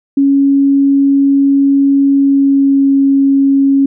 sine tone with pitch glide, 277.2 to 274.8 Hz, C#4 to C#4, 0 to -15 cents, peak -6 dBFS, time 0.17-3.86 s, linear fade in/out 5 ms, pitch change -15 cents, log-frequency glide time 2.1-2.94 s, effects none

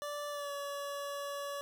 25% pulse tone with pitch glide, 584 to 567.7 Hz, D5 to C#5, -10 to +41 cents, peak -34 dBFS, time 0.02-1.61 s, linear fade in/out 0 ms, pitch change -49 cents, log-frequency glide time 0.3-0.52 s, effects none

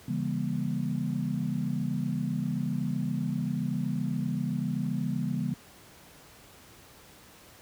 sine chord, C# diminished seventh, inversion none, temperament just, 138.59 / 166.31 / 199.57 / 239.5 Hz, C#3 / E3 / G3 / Bb3, 0 / +16 / +31 / +47 cents, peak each -33 dBFS, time 0.08-5.54 s, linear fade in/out 5 ms, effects pink hiss -53 dBFS RMS until 7.61 s + high-pass 60 Hz 12 dB/octave

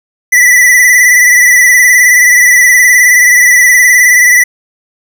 square tone with vibrato, 1975.5 Hz, B6, in tune, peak -3 dBFS, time 0.32-4.44 s, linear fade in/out 10 ms, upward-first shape sine, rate 19 Hz, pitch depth 46 cents each way, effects none

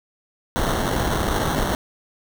pink noise with sample-and-hold, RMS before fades -22 dBFS, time 0.56-1.75 s, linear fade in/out 0 ms, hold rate 2450 Hz, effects none

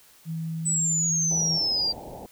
sine tone with pitch glide, 162.2 to 163.52 Hz, E3 to E3, -28 to -14 cents, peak -28 dBFS, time 0.25-1.6 s, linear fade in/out 50 ms, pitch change +14 cents, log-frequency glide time 0.87-1.23 s
sine exponential sweep, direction down, 8040 to 4671 Hz, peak -22 dBFS, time 0.65-1.93 s, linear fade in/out 20 ms
white low-pass noise, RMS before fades -40 dBFS, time 1.31-2.26 s, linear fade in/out 0 ms, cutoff 900 Hz, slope 96 dB/octave
effects white hiss -55 dBFS RMS until 2.31 s

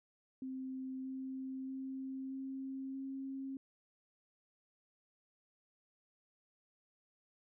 sine tone with pitch steps, 261.6 / 263.4 / 265.3 / 267.1 / 269 Hz, C4 / C4 / C4 / C4 / C4, 0 / +12 / +24 / +36 / +48 cents, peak -40 dBFS, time 0.42-3.57 s, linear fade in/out 2 ms, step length 630 ms, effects none

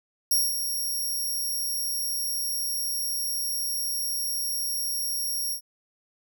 5% pulse tone with ADSR envelope, 5588 Hz, F8, in tune, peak -13 dBFS, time 0.31-5.61 s, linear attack 5 ms, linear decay 210 ms, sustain -8 dB, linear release 89 ms, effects none

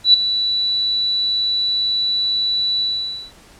sine tone with ADSR envelope, 3951 Hz, B7, in tune, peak -4 dBFS, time 0.04-3.32 s, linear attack 99 ms, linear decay 6 ms, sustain -12 dB, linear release 510 ms, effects pink hiss -46 dBFS RMS until 3.59 s + low-pass 10000 Hz 12 dB/octave

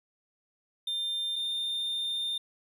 triangle tone pair in turn, 3600 / 3617 Hz, A7 / A7, +39 / +47 cents, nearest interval unison, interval 8 cents, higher second, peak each -28 dBFS, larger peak neither, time 0.87-1.36 / 1.36-2.38 s, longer second, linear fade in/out 5 ms, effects none

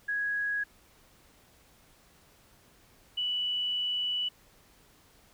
sine tone pair in turn, 1661.2 / 2960 Hz, G#6 / F#7, 0 / 0 cents, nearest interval minor seventh, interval 1000 cents, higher second, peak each -28 dBFS, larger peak neither, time 0.08-0.64 / 3.17-4.29 s, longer second, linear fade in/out 10 ms, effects pink hiss -61 dBFS RMS until 5.33 s

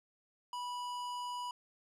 sine tone with tanh clipping, 981 Hz, B5, 12 cents flat, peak -40 dBFS, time 0.53-1.51 s, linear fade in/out 2 ms, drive 17 dB, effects resampled to 32000 Hz

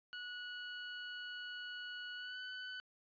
25% pulse tone with pitch glide, 1465 to 1501.8 Hz, F#6 to F#6, -18 to +25 cents, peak -40 dBFS, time 0.13-2.8 s, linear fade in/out 0 ms, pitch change +43 cents, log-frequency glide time 2.15-2.39 s, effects resampled to 11025 Hz

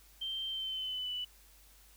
sine tone with pitch glide, 3136 to 2974 Hz, G7 to F#7, 0 to +8 cents, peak -35 dBFS, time 0.21-1.25 s, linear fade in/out 10 ms, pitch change -92 cents, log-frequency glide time 0.48-1.13 s, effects added 50 Hz sine -61 dBFS peak until 1.96 s + white hiss -62 dBFS RMS until 1.96 s

